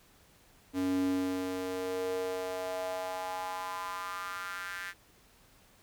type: tone with high-pass filter sweep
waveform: square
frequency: 92.5 Hz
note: F#2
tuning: in tune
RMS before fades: -35 dBFS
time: 0.73-4.94 s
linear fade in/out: 50 ms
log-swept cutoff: 240 to 1700 Hz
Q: 4.4
effects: pink hiss -62 dBFS RMS until 5.82 s